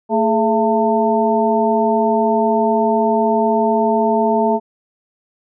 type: harmonic tone with a mistuned harmonic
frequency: 224 Hz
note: A3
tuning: 31 cents sharp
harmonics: 1 / 2 / 3 / 4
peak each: -18 / -18 / -18 / -18 dBFS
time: 0.09-4.6 s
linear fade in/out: 50 ms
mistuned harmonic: 2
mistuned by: -100 cents
effects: none